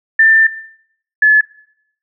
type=tone pair in turn; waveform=sine; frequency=1785 / 1719.3 Hz; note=A6 / A6; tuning=+24 / -41 cents; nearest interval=minor second; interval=65 cents; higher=first; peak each=-5 dBFS; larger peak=neither; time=0.19-0.47 / 1.22-1.41 s; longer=first; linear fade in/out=5 ms; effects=noise-tail reverb RT60 0.7 s tail -20 dB re dry